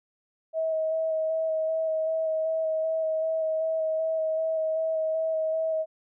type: tone with vibrato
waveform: sine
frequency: 639 Hz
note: D#5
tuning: 46 cents sharp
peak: -24 dBFS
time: 0.53-5.86 s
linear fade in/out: 50 ms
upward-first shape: square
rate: 2.6 Hz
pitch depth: 12 cents each way
effects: none